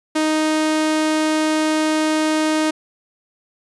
sawtooth tone, 311.1 Hz, D#4, in tune, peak -12 dBFS, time 0.15-2.71 s, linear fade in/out 10 ms, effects resampled to 24000 Hz

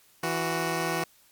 10% pulse tone pair together, 164.82 / 370 Hz, E3 / F#4, 0 / 0 cents, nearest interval octave + major second, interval 1400 cents, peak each -21 dBFS, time 0.23-1.04 s, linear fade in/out 5 ms, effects white hiss -60 dBFS RMS until 1.31 s + MP3 96 kbps

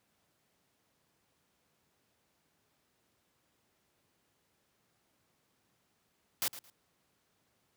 white noise with echo, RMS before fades -32 dBFS, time 6.42-6.48 s, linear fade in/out 0 ms, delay 110 ms, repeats 2, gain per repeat -14 dB, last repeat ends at 6.7 s, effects pink hiss -75 dBFS RMS until 7.76 s + high-pass 100 Hz 12 dB/octave

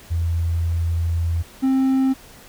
sine / triangle tone pair in turn, 83.9 / 264.8 Hz, E2 / C4, +31 / +21 cents, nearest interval octave + minor sixth, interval 1990 cents, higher second, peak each -18 / -13 dBFS, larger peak second, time 0.1-1.43 / 1.62-2.14 s, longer first, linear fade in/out 20 ms, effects pink hiss -45 dBFS RMS until 2.48 s

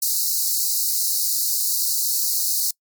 white high-pass noise, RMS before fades -21 dBFS, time 0.02-2.71 s, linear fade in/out 5 ms, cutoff 4100 Hz, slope 96 dB/octave, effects noise-tail reverb RT60 0.1 s tail -26 dB re dry + MP3 96 kbps

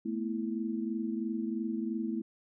sine chord, A suspended second, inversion none, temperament equal with one note detuned, 220 / 243 / 329.6 Hz, A3 / B3 / E4, 0 / -28 / 0 cents, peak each -34 / -37 / -36 dBFS, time 0.05-2.22 s, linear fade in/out 10 ms, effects none

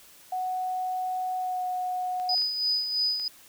sine tone with pitch glide, 740 to 732.3 Hz, F#5 to F#5, 0 to -18 cents, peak -27 dBFS, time 0.32-2.35 s, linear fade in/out 5 ms, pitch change -18 cents, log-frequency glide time 1.38-1.62 s
clicks, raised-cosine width 0.2 ms, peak -29 dBFS, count 4, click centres 2.199 / 2.38 / 2.418 / 3.198 s
sine tone with tremolo, 4978 Hz, D#8, in tune, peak -22 dBFS, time 2.29-3.28 s, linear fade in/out 2 ms, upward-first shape sine, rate 3 Hz, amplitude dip 55%
effects white hiss -53 dBFS RMS until 3.48 s

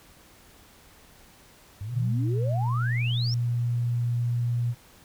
sine exponential sweep, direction up, 94.2 to 5610 Hz, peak -31 dBFS, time 1.81-3.34 s, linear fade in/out 0 ms
sine tone, 119.8 Hz, A#2, 48 cents sharp, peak -23 dBFS, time 1.92-4.75 s, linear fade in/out 50 ms
effects pink hiss -54 dBFS RMS until 5.04 s

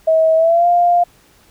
sine tone with pitch glide, 642 to 700.1 Hz, E5 to F5, -46 to +4 cents, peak -9 dBFS, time 0.07-1.04 s, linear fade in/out 10 ms, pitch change +150 cents, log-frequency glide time 0.36-0.67 s, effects pink hiss -51 dBFS RMS until 1.5 s

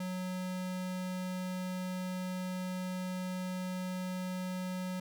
square tone, 183.8 Hz, F#3, 11 cents flat, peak -36 dBFS, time 0-5 s, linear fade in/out 5 ms, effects none

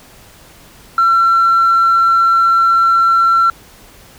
triangle tone with tanh clipping, 1354 Hz, E6, 46 cents sharp, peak -8 dBFS, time 0.98-3.5 s, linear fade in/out 2 ms, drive 5 dB, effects pink hiss -42 dBFS RMS until 4.18 s

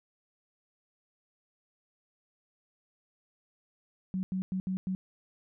sine tone bursts at uneven times, 187.4 Hz, F#3, 22 cents sharp, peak -29 dBFS, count 5, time 4.14-4.23 / 4.32-4.42 / 4.52-4.6 / 4.67-4.77 / 4.87-4.95 s, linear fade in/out 0 ms, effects none

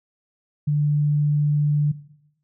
sine tone, 147.6 Hz, D3, 9 cents sharp, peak -17 dBFS, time 0.67-1.92 s, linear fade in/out 10 ms, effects noise-tail reverb RT60 0.8 s tail -17 dB re dry

